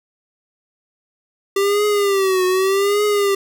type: tone with vibrato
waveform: square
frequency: 392 Hz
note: G4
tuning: in tune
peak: -15 dBFS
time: 1.56-3.35 s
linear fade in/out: 5 ms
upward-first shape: triangle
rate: 0.84 Hz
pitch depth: 120 cents each way
effects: none

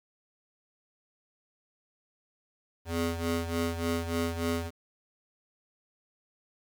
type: ring-modulated tone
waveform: 20% pulse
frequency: 167.8 Hz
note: E3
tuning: 31 cents sharp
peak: -21 dBFS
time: 2.85-4.71 s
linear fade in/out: 50 ms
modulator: 82.2 Hz
effects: 10-bit

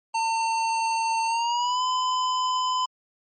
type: tone with pitch glide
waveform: square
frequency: 903 to 1013.6 Hz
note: A5 to B5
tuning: +45 to +45 cents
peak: -23 dBFS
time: 0.14-2.86 s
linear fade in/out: 10 ms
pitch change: +200 cents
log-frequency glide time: 1.26-1.83 s
effects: MP3 32 kbps

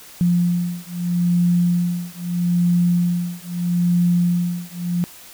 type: beating tone pair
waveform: sine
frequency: 174.61 / 175.39 Hz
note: F3 / F3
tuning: 0 / +8 cents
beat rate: 0.78 Hz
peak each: -19 dBFS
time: 0.21-5.04 s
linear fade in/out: 0 ms
effects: white hiss -42 dBFS RMS until 5.33 s

